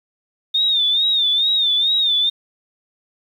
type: tone with vibrato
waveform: sine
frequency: 3641 Hz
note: A#7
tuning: 41 cents flat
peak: -14 dBFS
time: 0.54-2.3 s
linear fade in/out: 10 ms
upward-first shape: sine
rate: 2.3 Hz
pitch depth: 91 cents each way
effects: 8-bit